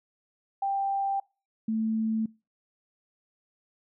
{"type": "tone pair in turn", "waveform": "sine", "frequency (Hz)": [788, 221.1], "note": ["G5", "A3"], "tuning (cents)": [9, 9], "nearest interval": "octave + minor seventh", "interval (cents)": 2200, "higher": "first", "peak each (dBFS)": -25, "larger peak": "neither", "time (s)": [[0.62, 1.2], [1.68, 2.26]], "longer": "neither", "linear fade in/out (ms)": 5, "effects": ["noise-tail reverb RT60 0.3 s tail -24 dB re dry"]}